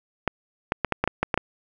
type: clicks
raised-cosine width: 0.5 ms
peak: -6 dBFS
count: 9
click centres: 0.277 / 0.721 / 0.847 / 0.923 / 1.04 / 1.076 / 1.23 / 1.342 / 1.376 s
effects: none